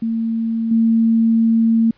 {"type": "tone with level steps", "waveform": "sine", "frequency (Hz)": 226.7, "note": "A#3", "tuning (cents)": -48, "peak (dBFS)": [-17, -11], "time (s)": [0.02, 1.91], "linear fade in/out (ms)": 5, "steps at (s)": 0.71, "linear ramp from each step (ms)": 5, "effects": ["pink hiss -56 dBFS RMS until 1.97 s", "resampled to 11025 Hz"]}